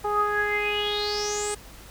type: tone with low-pass filter sweep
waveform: sawtooth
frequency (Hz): 415.3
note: G#4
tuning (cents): 0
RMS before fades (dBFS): -26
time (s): 0.04-1.55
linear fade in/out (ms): 10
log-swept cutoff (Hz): 1000 to 8800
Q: 9.5
effects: added 50 Hz sine -47 dBFS peak until 1.9 s + pink hiss -47 dBFS RMS until 1.9 s